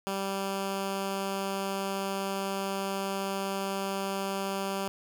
10% pulse tone, 195.2 Hz, G3, 7 cents flat, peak -22 dBFS, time 0.07-4.88 s, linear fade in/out 0 ms, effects none

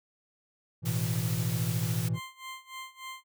triangle chord, A suspended second, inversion none, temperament just, 110 / 123.75 / 165 Hz, A2 / B2 / E3, 0 / +4 / +2 cents, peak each -30 dBFS, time 0.82-2.2 s, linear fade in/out 50 ms
white noise, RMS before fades -39 dBFS, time 0.85-2.09 s, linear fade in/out 10 ms
20% pulse tone with tremolo, 1048 Hz, C6, 2 cents sharp, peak -33 dBFS, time 2.13-3.24 s, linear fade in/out 50 ms, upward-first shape sine, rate 3.4 Hz, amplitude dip 90%
effects none

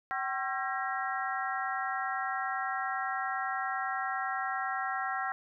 harmonic tone with a mistuned harmonic, 270 Hz, C#4, 45 cents flat, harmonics 3 / 4 / 5 / 6 / 7, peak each -35 / -39 / -36 / -39 / -39 dBFS, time 0.11-5.32 s, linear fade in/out 0 ms, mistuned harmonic 3, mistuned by -93 cents, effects none

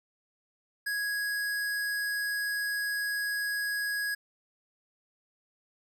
square tone, 1661.2 Hz, G#6, in tune, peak -30 dBFS, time 0.86-4.15 s, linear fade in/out 10 ms, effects none

